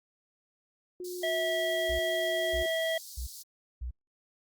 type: tone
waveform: sine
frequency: 360.3 Hz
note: F#4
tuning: 46 cents flat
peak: -36 dBFS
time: 1-2.66 s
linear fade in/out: 2 ms
type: high-pass noise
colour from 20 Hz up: pink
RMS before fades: -46 dBFS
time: 1.04-3.43 s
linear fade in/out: 10 ms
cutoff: 4200 Hz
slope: 48 dB/octave
type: harmonic tone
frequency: 651 Hz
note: E5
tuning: 22 cents flat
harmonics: 1 / 3 / 5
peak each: -29 / -34 / -36 dBFS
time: 1.23-2.98 s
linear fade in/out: 5 ms
type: tone bursts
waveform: sine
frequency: 61.4 Hz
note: B1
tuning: 9 cents flat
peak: -33 dBFS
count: 4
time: 1.89-3.91 s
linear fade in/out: 10 ms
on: 100 ms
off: 540 ms
effects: Opus 32 kbps